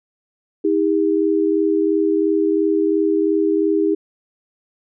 sine tone pair together, 319 / 401.9 Hz, D#4 / G4, +43 / +43 cents, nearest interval major third, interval 400 cents, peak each -17 dBFS, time 0.64-3.95 s, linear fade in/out 10 ms, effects none

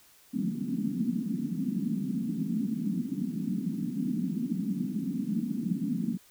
white band-pass noise, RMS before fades -31 dBFS, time 0.33-6.18 s, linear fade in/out 20 ms, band 170 to 260 Hz, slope 48 dB/octave, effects white hiss -59 dBFS RMS until 6.3 s

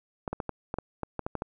clicks, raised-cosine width 1 ms, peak -17 dBFS, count 11, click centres 0.278 / 0.33 / 0.402 / 0.493 / 0.741 / 0.786 / 1.033 / 1.193 / 1.265 / 1.353 / 1.421 s, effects none

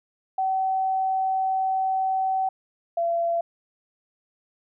sine tone pair in turn, 762 / 678.9 Hz, G5 / F5, -49 / -49 cents, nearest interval major second, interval 200 cents, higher first, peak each -21 dBFS, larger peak neither, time 0.38-2.49 / 2.97-3.41 s, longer first, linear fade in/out 5 ms, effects none

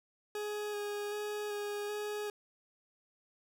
40% pulse tone with vibrato, 415.3 Hz, G#4, in tune, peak -35 dBFS, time 0.35-2.3 s, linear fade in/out 2 ms, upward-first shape square, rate 1.3 Hz, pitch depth 12 cents each way, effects none

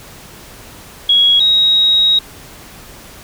sine tone pair in turn, 3322 / 3795 Hz, G#7 / A#7, 0 / +30 cents, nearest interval major second, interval 230 cents, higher second, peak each -7 / -8 dBFS, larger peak first, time 1.09-1.4 / 1.4-2.19 s, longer second, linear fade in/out 5 ms, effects pink hiss -37 dBFS RMS until 3.23 s

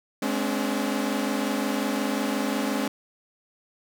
sawtooth tone cluster, 211.1 / 259.6 / 285.2 Hz, G#3 / C4 / C#4, +29 / -13 / +49 cents, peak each -25 dBFS, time 0.22-2.88 s, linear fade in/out 5 ms, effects none

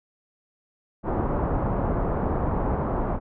pink low-pass noise, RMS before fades -25 dBFS, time 1.03-3.2 s, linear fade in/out 50 ms, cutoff 1100 Hz, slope 24 dB/octave, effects none

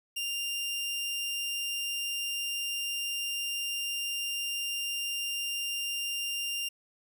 sawtooth tone, 2794 Hz, F7, in tune, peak -28 dBFS, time 0.16-6.69 s, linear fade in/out 10 ms, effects none

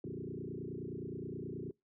sine tone with frequency modulation, 261.6 Hz, C4, in tune, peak -39 dBFS, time 0.04-1.71 s, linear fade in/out 2 ms, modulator 29.5 Hz, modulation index 5.1, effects noise-tail reverb RT60 0.2 s tail -24 dB re dry + high-pass 60 Hz 12 dB/octave

